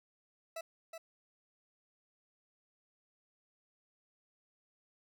40% pulse tone with echo, 658 Hz, E5, 3 cents flat, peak -39 dBFS, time 0.56-0.61 s, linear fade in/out 5 ms, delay 370 ms, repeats 1, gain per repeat -5 dB, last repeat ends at 0.98 s, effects none

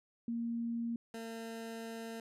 sine / 20% pulse tone pair in turn, 233.1 / 227.1 Hz, A#3 / A#3, 0 / -45 cents, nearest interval unison, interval 45 cents, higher first, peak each -34 / -37 dBFS, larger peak first, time 0.28-0.96 / 1.14-2.2 s, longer second, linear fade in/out 2 ms, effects resampled to 32000 Hz

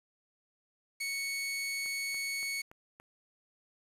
sawtooth tone, 2217 Hz, C#7, in tune, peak -30 dBFS, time 1-2.62 s, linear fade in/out 10 ms
click train, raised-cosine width 0.5 ms, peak -37 dBFS, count 5, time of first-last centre 1.86-3 s, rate 3.51 Hz
effects resampled to 32000 Hz + 9-bit

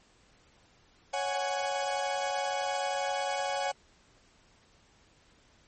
40% pulse chord, C# suspended fourth, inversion none, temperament equal with one note detuned, 556.6 / 740 / 830.6 Hz, C#5 / F#5 / G#5, +7 / 0 / 0 cents, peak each -33 dBFS, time 1.13-3.72 s, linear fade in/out 10 ms, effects pink hiss -63 dBFS RMS until 5.67 s + MP3 32 kbps

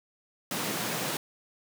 pink high-pass noise, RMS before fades -32 dBFS, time 0.51-1.17 s, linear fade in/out 2 ms, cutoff 130 Hz, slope 48 dB/octave, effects none

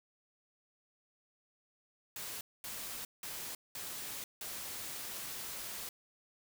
white noise bursts at uneven times, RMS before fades -43 dBFS, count 5, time 2.16-2.41 / 2.64-3.05 / 3.23-3.55 / 3.75-4.24 / 4.41-5.89 s, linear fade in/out 2 ms, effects none

